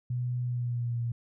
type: tone with pitch glide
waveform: sine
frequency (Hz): 123.47 to 118.1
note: B2 to A#2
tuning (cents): 0 to +23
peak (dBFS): -28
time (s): 0.1-1.12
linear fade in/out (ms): 5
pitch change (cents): -77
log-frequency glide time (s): 0.42-1.01
effects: none